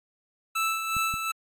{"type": "tone with tremolo", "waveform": "25% pulse", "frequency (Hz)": 1318.5, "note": "E6", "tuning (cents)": 0, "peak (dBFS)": -20, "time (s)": [0.55, 1.32], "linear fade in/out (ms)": 10, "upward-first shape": "sine", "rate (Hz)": 2.7, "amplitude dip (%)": 50}
{"type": "clicks", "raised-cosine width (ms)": 5, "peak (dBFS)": -26, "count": 2, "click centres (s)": [0.967, 1.14]}
{"effects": ["AAC 64 kbps"]}